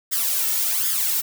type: noise with flanger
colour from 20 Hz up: blue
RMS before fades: -22 dBFS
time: 0.11-1.22 s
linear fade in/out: 20 ms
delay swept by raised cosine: 0.59 to 2.29 ms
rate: 1.3 Hz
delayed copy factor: +0.75
effects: none